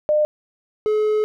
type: tone pair in turn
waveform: sine / triangle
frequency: 604 / 427.1 Hz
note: D5 / G#4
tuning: +48 / +48 cents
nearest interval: tritone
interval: 600 cents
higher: first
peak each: -14 dBFS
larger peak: neither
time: 0.09-0.25 / 0.86-1.24 s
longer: second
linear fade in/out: 0 ms
effects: none